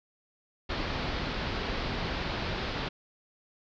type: low-pass noise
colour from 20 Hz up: pink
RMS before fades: -33 dBFS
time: 0.69-2.89 s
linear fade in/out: 10 ms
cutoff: 4800 Hz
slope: 48 dB/octave
effects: none